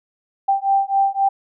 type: beating tone pair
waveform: sine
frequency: 784 / 787.8 Hz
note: G5 / G5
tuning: 0 / +8 cents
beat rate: 3.8 Hz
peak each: -18 dBFS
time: 0.48-1.29 s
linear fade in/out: 10 ms
effects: none